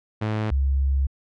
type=tone pair in turn; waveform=sawtooth / sine; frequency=108 / 68.04 Hz; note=A2 / C#2; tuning=-32 / -32 cents; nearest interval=minor sixth; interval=800 cents; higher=first; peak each=-19 / -18 dBFS; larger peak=second; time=0.21-0.51 / 0.51-1.07 s; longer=second; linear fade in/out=10 ms; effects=low-pass 3000 Hz 12 dB/octave

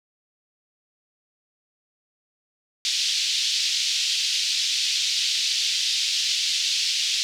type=band-pass noise; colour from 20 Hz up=white; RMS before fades=-24 dBFS; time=2.85-7.23 s; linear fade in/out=0 ms; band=3000 to 5200 Hz; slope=24 dB/octave; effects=none

